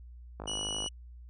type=click train; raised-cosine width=1 ms; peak=-26 dBFS; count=25; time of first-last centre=0.4-0.862 s; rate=52 Hz
type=tone; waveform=sawtooth; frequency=2931 Hz; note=F#7; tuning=17 cents flat; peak=-30 dBFS; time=0.47-0.89 s; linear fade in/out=10 ms
effects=added 60 Hz sine -46 dBFS peak until 1.29 s + resampled to 24000 Hz